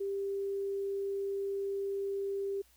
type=tone; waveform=sine; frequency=395.4 Hz; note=G4; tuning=15 cents sharp; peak=-32 dBFS; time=0-2.62 s; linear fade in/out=10 ms; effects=added 60 Hz sine -67 dBFS peak until 2.76 s + white hiss -66 dBFS RMS until 2.76 s